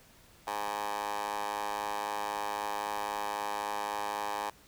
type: tone with high-pass filter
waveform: 15% pulse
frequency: 103.83 Hz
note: G#2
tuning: in tune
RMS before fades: -35 dBFS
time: 0.47-4.5 s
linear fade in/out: 5 ms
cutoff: 750 Hz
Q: 7.9
effects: pink hiss -59 dBFS RMS until 4.67 s